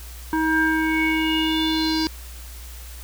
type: tone with low-pass filter sweep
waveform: square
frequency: 317.5 Hz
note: D#4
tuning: 35 cents sharp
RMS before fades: -21 dBFS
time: 0.33-2.07 s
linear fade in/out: 0 ms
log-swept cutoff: 1300 to 4900 Hz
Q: 7
effects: added 60 Hz sine -36 dBFS peak until 3.03 s + white hiss -43 dBFS RMS until 3.03 s